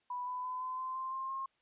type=tone with pitch steps; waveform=sine; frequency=987.8 / 999.3 / 1010.9 / 1022.6 / 1034.5 / 1046.5 / 1058.7 / 1071 Hz; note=B5 / B5 / B5 / C6 / C6 / C6 / C6 / C6; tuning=0 / +20 / +40 / -40 / -20 / 0 / +20 / +40 cents; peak=-36 dBFS; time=0.1-1.46 s; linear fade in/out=5 ms; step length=170 ms; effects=white hiss -75 dBFS RMS until 1.61 s + resampled to 8000 Hz

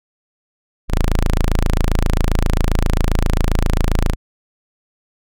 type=tone; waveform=sawtooth; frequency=27.5 Hz; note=A0; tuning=in tune; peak=-9 dBFS; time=0.88-4.16 s; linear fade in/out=50 ms; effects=none

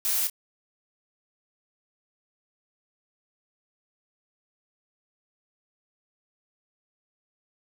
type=noise with echo; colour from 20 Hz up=blue; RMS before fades=-26 dBFS; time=0.05-0.27 s; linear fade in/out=0 ms; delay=28 ms; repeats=1; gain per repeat=-10 dB; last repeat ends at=0.298 s; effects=none

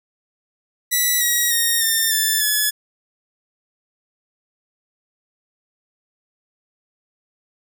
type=tone with pitch steps; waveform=5% pulse; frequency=1963 / 1909.3 / 1857.1 / 1806.3 / 1756.9 / 1708.9 Hz; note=B6 / A#6 / A#6 / A6 / A6 / G#6; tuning=-11 / +41 / -7 / +45 / -3 / +49 cents; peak=-6 dBFS; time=0.91-2.71 s; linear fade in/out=20 ms; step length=300 ms; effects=none

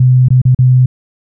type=tone with dropouts; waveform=sine; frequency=127.3 Hz; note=C3; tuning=47 cents flat; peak=-4 dBFS; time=0-0.86 s; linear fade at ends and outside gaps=5 ms; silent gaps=0.285-0.304 / 0.417-0.452 / 0.548-0.588 s; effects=none

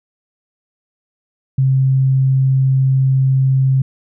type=tone; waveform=sine; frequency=133 Hz; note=C3; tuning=29 cents sharp; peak=-10 dBFS; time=1.58-3.82 s; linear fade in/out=5 ms; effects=none

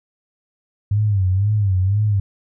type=tone with vibrato; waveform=sine; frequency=99.2 Hz; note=G2; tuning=21 cents sharp; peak=-14 dBFS; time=0.91-2.2 s; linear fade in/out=5 ms; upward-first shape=sine; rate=2 Hz; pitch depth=130 cents each way; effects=none

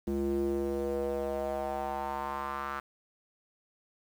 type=tone with band-pass filter sweep; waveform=square; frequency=69.3 Hz; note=C#2; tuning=in tune; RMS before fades=-33 dBFS; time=0.07-2.8 s; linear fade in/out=5 ms; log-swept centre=290 to 1300 Hz; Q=3.8; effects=9-bit

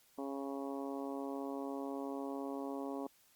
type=harmonic tone; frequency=138 Hz; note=C#3; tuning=7 cents flat; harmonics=2 / 3 / 4 / 5 / 6 / 7 / 8; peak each=-41 / -45 / -47 / -49 / -51 / -52 / -53 dBFS; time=0.18-3.07 s; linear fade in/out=5 ms; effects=white hiss -68 dBFS RMS until 3.35 s + Opus 48 kbps

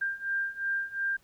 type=beating tone pair; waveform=sine; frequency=1590 / 1592.8 Hz; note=G6 / G6; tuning=+24 / +27 cents; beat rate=2.8 Hz; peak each=-33 / -31 dBFS; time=0.01-1.17 s; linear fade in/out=10 ms; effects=pink hiss -65 dBFS RMS until 1.23 s

